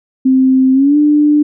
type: tone with pitch glide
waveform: sine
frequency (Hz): 261.6 to 297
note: C4 to D4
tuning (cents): 0 to +20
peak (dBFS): -6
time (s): 0.25-1.43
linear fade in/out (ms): 10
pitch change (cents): +220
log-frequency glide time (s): 0.73-0.97
effects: none